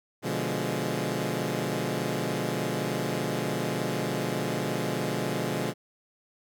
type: chord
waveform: 15% pulse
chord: B diminished seventh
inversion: none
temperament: equal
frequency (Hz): 123.47 / 146.83 / 174.61 / 207.7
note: B2 / D3 / F3 / Ab3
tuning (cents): 0 / 0 / 0 / 0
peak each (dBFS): -27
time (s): 0.22-5.74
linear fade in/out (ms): 50
effects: none